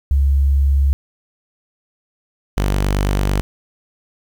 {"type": "tone pair in turn", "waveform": ["sine", "sawtooth"], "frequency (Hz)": [69.3, 49], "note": ["C#2", "G1"], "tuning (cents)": [0, 0], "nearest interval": "tritone", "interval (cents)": 600, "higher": "first", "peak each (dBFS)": -11, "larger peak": "neither", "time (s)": [[0.11, 0.93], [2.57, 3.41]], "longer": "second", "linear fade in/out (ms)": 0, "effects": ["8-bit"]}